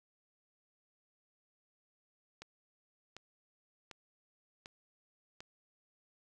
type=click train; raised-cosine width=0.2 ms; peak=-30 dBFS; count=5; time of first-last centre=2.42-5.405 s; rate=1.34 Hz; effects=none